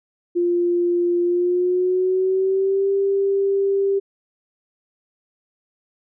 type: tone with pitch glide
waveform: sine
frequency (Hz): 349.2 to 394.2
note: F4 to G4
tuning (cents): 0 to +10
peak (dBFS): -16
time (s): 0.35-4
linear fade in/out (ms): 20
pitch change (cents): +210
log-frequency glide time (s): 1.23-2.9
effects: none